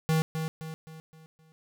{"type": "tone with echo", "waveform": "square", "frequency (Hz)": 159.2, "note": "D#3", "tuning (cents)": 40, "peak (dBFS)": -23, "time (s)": [0.09, 0.22], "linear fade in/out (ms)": 0, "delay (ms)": 260, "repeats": 5, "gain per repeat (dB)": -7, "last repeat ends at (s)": 1.52, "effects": []}